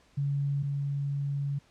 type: tone pair in turn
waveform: sine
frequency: 141.1 / 141.1 Hz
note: C#3 / C#3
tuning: +31 / +31 cents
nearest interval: unison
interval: 0 cents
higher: neither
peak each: -26 / -28 dBFS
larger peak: first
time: 0.17-0.63 / 0.63-1.59 s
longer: second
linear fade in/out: 10 ms
effects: pink hiss -63 dBFS RMS until 1.7 s + low-pass 7000 Hz 12 dB/octave